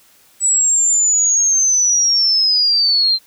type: linear sweep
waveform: sine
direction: down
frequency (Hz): 7902 to 4106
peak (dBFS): -11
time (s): 0.4-3.19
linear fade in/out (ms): 50
effects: white hiss -51 dBFS RMS until 3.26 s